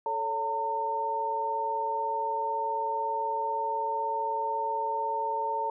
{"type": "tone cluster", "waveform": "sine", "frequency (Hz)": [437.3, 558, 909], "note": ["A4", "C#5", "A#5"], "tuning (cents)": [-11, 11, -44], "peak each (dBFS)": [-36, -37, -28], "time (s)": [0.06, 5.7], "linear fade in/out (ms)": 2, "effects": []}